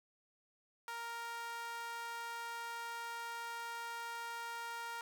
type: tone with high-pass filter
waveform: sawtooth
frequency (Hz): 466.2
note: A#4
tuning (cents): 0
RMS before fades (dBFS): -44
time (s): 0.88-5.01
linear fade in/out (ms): 0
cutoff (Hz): 1100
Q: 3.1
effects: none